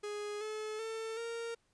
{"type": "tone with pitch steps", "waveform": "45% pulse", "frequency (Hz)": [415.3, 430.7, 446.7, 463.2], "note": ["G#4", "A4", "A4", "A#4"], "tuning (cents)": [0, -37, 26, -11], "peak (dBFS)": -38, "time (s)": [0.03, 1.55], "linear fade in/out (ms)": 10, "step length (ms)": 380, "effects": ["pink hiss -75 dBFS RMS until 1.73 s", "resampled to 22050 Hz"]}